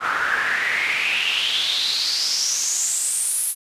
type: noise with band-pass filter sweep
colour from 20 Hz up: pink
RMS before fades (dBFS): -22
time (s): 0-3.55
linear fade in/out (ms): 50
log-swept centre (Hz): 1300 to 11000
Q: 6.4
effects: resampled to 32000 Hz